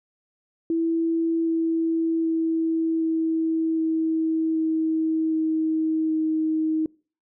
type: tone with pitch steps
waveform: sine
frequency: 329.6 / 327.5 / 325.4 / 323.4 / 321.3 / 319.3 / 317.3 / 315.3 Hz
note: E4 / E4 / E4 / E4 / E4 / D#4 / D#4 / D#4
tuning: 0 / -11 / -22 / -33 / -44 / +45 / +34 / +23 cents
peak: -20 dBFS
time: 0.7-6.86 s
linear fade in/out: 2 ms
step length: 770 ms
effects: noise-tail reverb RT60 0.4 s tail -25 dB re dry